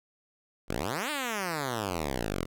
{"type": "exponential two-way sweep", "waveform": "5% pulse", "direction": "up then down", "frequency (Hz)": [40, 311.1, 40], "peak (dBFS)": -19, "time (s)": [0.68, 2.46], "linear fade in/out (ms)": 20, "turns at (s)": 1.1, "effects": []}